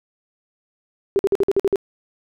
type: tone bursts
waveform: sine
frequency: 393.7 Hz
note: G4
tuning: 8 cents sharp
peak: -13 dBFS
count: 8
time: 1.16-1.758 s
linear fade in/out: 0 ms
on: 31 ms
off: 50 ms
effects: none